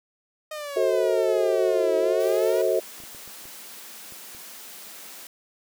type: exponential two-way sweep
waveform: sawtooth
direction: down then up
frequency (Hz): 622.3 to 320 to 491.4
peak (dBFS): -28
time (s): 0.51-2.62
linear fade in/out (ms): 5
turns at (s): 1.97
type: chord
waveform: sine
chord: F# diminished seventh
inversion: none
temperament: just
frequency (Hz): 370 / 444 / 532.8 / 639.4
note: F#4 / A4 / C5 / Eb5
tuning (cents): 0 / +16 / +31 / +47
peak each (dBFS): -25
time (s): 0.76-2.8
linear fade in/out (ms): 10
type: high-pass noise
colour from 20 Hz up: white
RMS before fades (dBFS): -42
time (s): 2.2-5.27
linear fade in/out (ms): 2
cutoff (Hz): 170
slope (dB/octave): 96
type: clicks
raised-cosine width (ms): 2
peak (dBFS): -35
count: 7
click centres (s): 3.002 / 3.037 / 3.148 / 3.277 / 3.455 / 4.123 / 4.349
effects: none